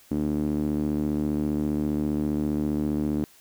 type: tone with band-pass filter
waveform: sawtooth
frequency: 75 Hz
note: D2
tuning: 37 cents sharp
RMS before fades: -26 dBFS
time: 0.11-3.24 s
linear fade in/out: 0 ms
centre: 270 Hz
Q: 3.9
effects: white hiss -55 dBFS RMS until 3.4 s